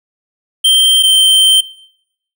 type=tone pair in turn; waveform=square; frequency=3141 / 3119 Hz; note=G7 / G7; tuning=+3 / -9 cents; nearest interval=unison; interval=12 cents; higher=first; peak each=-7 dBFS; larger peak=neither; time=0.64-1.03 / 1.03-1.61 s; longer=second; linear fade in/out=10 ms; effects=noise-tail reverb RT60 0.8 s tail -23 dB re dry